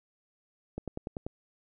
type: click train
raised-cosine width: 2 ms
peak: -22 dBFS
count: 6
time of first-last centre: 0.78-1.265 s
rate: 10.3 Hz
effects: none

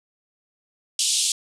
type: band-pass noise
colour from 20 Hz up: white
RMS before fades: -22 dBFS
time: 0.99-1.32 s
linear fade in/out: 2 ms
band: 2900 to 9400 Hz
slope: 48 dB/octave
effects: none

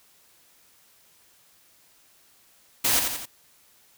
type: noise with echo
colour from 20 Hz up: white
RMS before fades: -22 dBFS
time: 2.84-3 s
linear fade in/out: 10 ms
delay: 86 ms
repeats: 3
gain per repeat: -5 dB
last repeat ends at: 3.258 s
effects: white hiss -59 dBFS RMS until 3.97 s

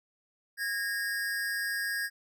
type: tone pair together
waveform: square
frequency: 1644.1 / 1839 Hz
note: G#6 / A#6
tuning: -18 / -24 cents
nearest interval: major second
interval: 194 cents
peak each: -32 / -37 dBFS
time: 0.57-2.1 s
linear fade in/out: 50 ms
effects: none

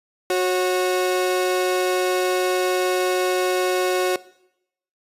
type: tone pair together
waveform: 35% pulse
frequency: 366.7 / 547.4 Hz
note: F#4 / C#5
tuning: -15 / -22 cents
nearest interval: perfect fifth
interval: 693 cents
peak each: -18 / -22 dBFS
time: 0.3-4.16 s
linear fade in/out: 2 ms
effects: noise-tail reverb RT60 0.8 s tail -20 dB re dry + resampled to 32000 Hz

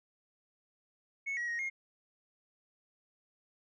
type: tone with pitch steps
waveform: sine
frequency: 2203 / 1910 / 1876 / 2139 Hz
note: C#7 / A#6 / A#6 / C7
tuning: -11 / +42 / +11 / +38 cents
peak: -31 dBFS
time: 1.26-1.7 s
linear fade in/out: 20 ms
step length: 110 ms
effects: tanh soft clip ceiling -32 dBFS

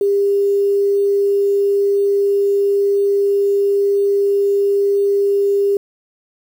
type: tone with quantisation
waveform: sine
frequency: 400.9 Hz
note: G4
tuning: 39 cents sharp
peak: -12 dBFS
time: 0.01-5.77 s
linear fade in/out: 2 ms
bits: 7
effects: none

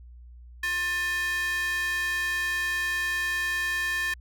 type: tone with high-pass filter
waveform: square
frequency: 355 Hz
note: F4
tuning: 28 cents sharp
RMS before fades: -28 dBFS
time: 0.63-4.14 s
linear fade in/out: 5 ms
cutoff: 1800 Hz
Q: 4.1
effects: added 60 Hz sine -44 dBFS peak until 4.2 s

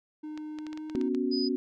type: tone with pitch glide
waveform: triangle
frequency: 305.8 to 310.6 Hz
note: D#4 to D#4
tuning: -30 to -3 cents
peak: -34 dBFS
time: 0.23-1.09 s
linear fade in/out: 10 ms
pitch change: +27 cents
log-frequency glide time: 0.56-0.94 s
type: clicks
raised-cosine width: 0.2 ms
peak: -27 dBFS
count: 9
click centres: 0.376 / 0.587 / 0.667 / 0.73 / 0.775 / 0.898 / 0.956 / 1.013 / 1.148 s
type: chord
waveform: sine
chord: B suspended second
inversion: none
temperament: equal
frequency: 246.9 / 277.2 / 370 Hz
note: B3 / C#4 / F#4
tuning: 0 / 0 / 0 cents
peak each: -30 / -30 / -31 dBFS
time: 0.95-1.56 s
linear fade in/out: 0 ms
type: tone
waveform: sine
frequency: 4978 Hz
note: D#8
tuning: in tune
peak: -32 dBFS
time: 1.31-1.49 s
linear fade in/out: 20 ms
effects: none

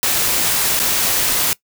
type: noise with dropouts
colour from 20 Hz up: white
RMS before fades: -17 dBFS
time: 0.03-1.53 s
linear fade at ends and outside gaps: 0 ms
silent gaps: 0.792-0.799 s
effects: noise-tail reverb RT60 0.1 s tail -20 dB re dry

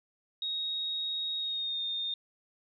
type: tone with pitch glide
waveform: sine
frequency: 3763 to 3656 Hz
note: A#7 to A#7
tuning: +16 to -34 cents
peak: -31 dBFS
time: 0.42-2.14 s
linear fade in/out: 2 ms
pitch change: -50 cents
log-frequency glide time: 1.38-1.82 s
effects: none

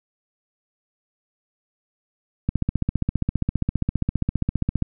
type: click train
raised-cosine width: 5 ms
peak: -8 dBFS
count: 36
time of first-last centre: 2.49-4.823 s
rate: 15 Hz
effects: none

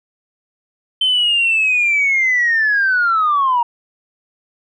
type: linear sweep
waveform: sine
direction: down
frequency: 3092 to 928 Hz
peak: -11 dBFS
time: 1.01-3.63 s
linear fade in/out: 5 ms
effects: tanh soft clip ceiling -8 dBFS

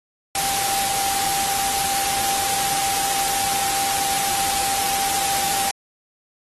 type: tone in noise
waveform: sine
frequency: 789 Hz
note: G5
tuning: 11 cents sharp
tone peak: -25 dBFS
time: 0.35-5.71 s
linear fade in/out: 2 ms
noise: white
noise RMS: -23 dBFS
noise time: 0.35-5.71 s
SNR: -5 dB
effects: AAC 32 kbps

